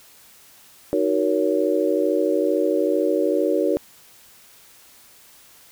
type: chord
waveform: sine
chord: D# minor seventh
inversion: none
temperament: just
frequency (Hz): 311.1 / 373.4 / 466.7 / 560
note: D#4 / F#4 / A#4 / C#5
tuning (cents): 0 / +16 / +2 / +18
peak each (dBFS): -23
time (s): 0.93-3.77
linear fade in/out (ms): 0
effects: white hiss -50 dBFS RMS until 5.71 s